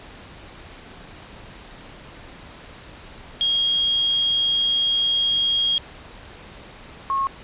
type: tone pair in turn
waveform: sine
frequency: 3259 / 1087.6 Hz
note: G#7 / C#6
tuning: -33 / -33 cents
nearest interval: octave + perfect fifth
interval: 1900 cents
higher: first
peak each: -17 / -19 dBFS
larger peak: first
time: 3.41-5.78 / 7.1-7.27 s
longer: first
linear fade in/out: 0 ms
effects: pink hiss -42 dBFS RMS until 7.43 s + resampled to 8000 Hz